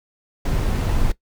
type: noise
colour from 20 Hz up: brown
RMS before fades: -19 dBFS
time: 0.45-1.12 s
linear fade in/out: 5 ms
effects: noise-tail reverb RT60 0.1 s tail -18 dB re dry